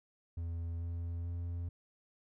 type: tone with pitch steps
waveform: triangle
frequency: 84.1 / 85.13 / 86.17 Hz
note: E2 / F2 / F2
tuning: +35 / -44 / -23 cents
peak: -34 dBFS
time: 0.37-1.69 s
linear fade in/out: 5 ms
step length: 440 ms
effects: none